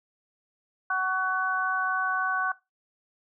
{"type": "harmonic tone", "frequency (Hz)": 374.7, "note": "F#4", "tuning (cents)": 22, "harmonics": [2, 3, 4], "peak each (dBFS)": [-32, -28, -26], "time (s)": [0.9, 2.52], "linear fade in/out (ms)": 5, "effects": ["noise-tail reverb RT60 0.2 s tail -18 dB re dry"]}